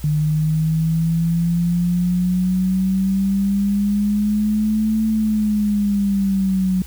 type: linear two-way sweep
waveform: sine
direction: up then down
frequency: 150 to 220 to 184.1 Hz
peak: -15 dBFS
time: 0.04-6.82 s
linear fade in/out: 2 ms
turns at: 5.06 s
effects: added 60 Hz sine -33 dBFS peak until 6.86 s + white hiss -43 dBFS RMS until 6.86 s